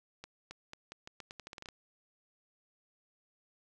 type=accelerating click train; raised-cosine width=0.2 ms; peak=-28 dBFS; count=14; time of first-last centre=0.24-1.687 s; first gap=270 ms; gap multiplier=0.83; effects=none